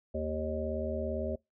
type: harmonic tone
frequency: 77.78 Hz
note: D#2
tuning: in tune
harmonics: 1 / 3 / 5 / 7 / 8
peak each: -37 / -38 / -39 / -37 / -37 dBFS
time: 0.14-1.36 s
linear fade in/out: 10 ms
effects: noise-tail reverb RT60 0.2 s tail -25 dB re dry